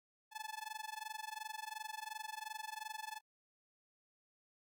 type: tone with amplitude modulation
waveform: sawtooth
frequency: 866 Hz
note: A5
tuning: 28 cents flat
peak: -36 dBFS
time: 0.31-3.21 s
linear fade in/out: 50 ms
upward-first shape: sine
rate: 22.8 Hz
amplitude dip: 95%
effects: MP3 96 kbps